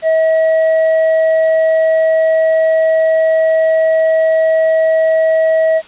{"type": "tone with hard clipping", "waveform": "sine", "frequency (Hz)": 642, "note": "E5", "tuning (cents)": -46, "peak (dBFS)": -10, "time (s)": [0.02, 5.82], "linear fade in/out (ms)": 50, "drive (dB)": 4, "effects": ["white hiss -37 dBFS RMS until 5.87 s", "resampled to 8000 Hz"]}